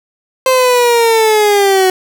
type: linear sweep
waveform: 30% pulse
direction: down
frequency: 523.3 to 370 Hz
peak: -5 dBFS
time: 0.46-1.9 s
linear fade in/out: 2 ms
effects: none